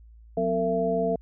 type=tone cluster; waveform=sine; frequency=181.2 / 254.9 / 453.5 / 671 Hz; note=F#3 / C4 / A#4 / E5; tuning=-36 / -45 / -48 / +31 cents; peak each=-30 / -32 / -26 / -26 dBFS; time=0.37-1.16 s; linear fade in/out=5 ms; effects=added 56 Hz sine -47 dBFS peak until 1.21 s